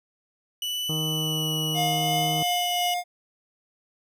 40% pulse tone with vibrato, 2960 Hz, F#7, in tune, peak -26 dBFS, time 0.62-2.94 s, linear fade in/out 2 ms, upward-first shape sine, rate 0.73 Hz, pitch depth 14 cents each way
harmonic tone, 156.3 Hz, D#3, 8 cents sharp, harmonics 1 / 2 / 3 / 4 / 5 / 6 / 7 / 8, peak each -28 / -35 / -37 / -45 / -45 / -49 / -48 / -49 dBFS, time 0.89-2.43 s, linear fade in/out 5 ms
square tone with tremolo, 710 Hz, F5, 28 cents sharp, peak -24 dBFS, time 1.74-3.04 s, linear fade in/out 50 ms, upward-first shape triangle, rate 2.9 Hz, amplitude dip 35%
effects none

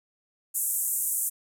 white band-pass noise, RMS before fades -28 dBFS, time 0.54-1.3 s, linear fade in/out 20 ms, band 7400 to 14000 Hz, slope 48 dB/octave, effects none

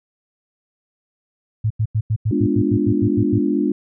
sine tone bursts, 108.9 Hz, A2, 17 cents flat, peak -15 dBFS, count 12, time 1.64-3.387 s, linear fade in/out 10 ms, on 64 ms, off 89 ms
sine chord, G# diminished seventh, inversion none, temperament equal, 207.7 / 246.9 / 293.7 / 349.2 Hz, G#3 / B3 / D4 / F4, 0 / 0 / 0 / 0 cents, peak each -22 / -23 / -19 / -23 dBFS, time 2.31-3.72 s, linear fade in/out 5 ms
effects none

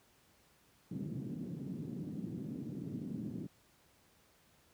white band-pass noise, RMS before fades -42 dBFS, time 0.91-3.47 s, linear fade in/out 5 ms, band 130 to 260 Hz, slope 24 dB/octave, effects pink hiss -68 dBFS RMS until 4.73 s + high-pass 60 Hz 12 dB/octave

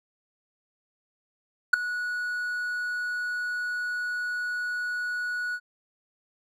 triangle tone with ADSR envelope, 1465 Hz, F#6, 18 cents flat, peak -8 dBFS, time 1.73-5.6 s, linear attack 8 ms, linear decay 6 ms, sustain -18 dB, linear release 58 ms, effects none

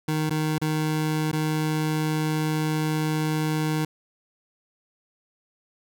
25% pulse tone with dropouts, 155.1 Hz, D#3, 5 cents flat, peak -19 dBFS, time 0.08-3.85 s, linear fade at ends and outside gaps 5 ms, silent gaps 0.296-0.306 / 0.583-0.615 / 1.316-1.329 s, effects none

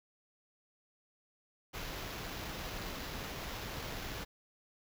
pink noise with sample-and-hold, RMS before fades -42 dBFS, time 1.73-4.25 s, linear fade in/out 20 ms, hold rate 8820 Hz, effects none

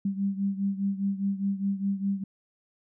sine beating tone pair, 196 / 200.9 Hz, G3 / G3, 0 / +43 cents, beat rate 4.9 Hz, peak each -27 / -31 dBFS, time 0.05-2.24 s, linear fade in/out 5 ms, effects none

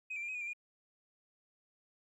sine tone with pitch steps, 2518 / 2346 / 2395 / 2532 / 2452 / 2360 / 2432 Hz, D#7 / D7 / D7 / D#7 / D#7 / D7 / D#7, +20 / -2 / +33 / +30 / -26 / +8 / -40 cents, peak -36 dBFS, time 0.1-0.534 s, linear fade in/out 10 ms, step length 62 ms, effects tanh soft clip ceiling -35 dBFS + 13-bit

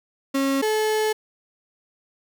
35% pulse tone pair in turn, 272.7 / 431.9 Hz, C#4 / A4, -28 / -32 cents, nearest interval minor sixth, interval 796 cents, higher second, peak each -18 dBFS, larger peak neither, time 0.34-0.62 / 0.62-1.13 s, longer second, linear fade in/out 10 ms, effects none

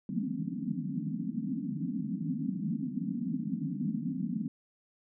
white band-pass noise, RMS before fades -34 dBFS, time 0.09-4.48 s, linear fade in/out 2 ms, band 150 to 280 Hz, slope 96 dB/octave, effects none

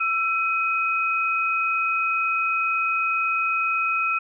sine tone pair together, 1336 / 2522 Hz, E6 / D#7, +23 / +23 cents, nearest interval major seventh, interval 1100 cents, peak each -23 dBFS, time 0-4.19 s, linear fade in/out 10 ms, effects none

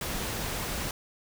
pink noise, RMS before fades -33 dBFS, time 0.01-0.91 s, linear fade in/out 2 ms, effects none

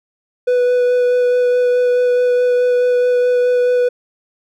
triangle tone with vibrato, 493.9 Hz, B4, in tune, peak -9 dBFS, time 0.47-3.89 s, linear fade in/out 10 ms, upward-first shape sine, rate 4.7 Hz, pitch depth 9 cents each way, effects none

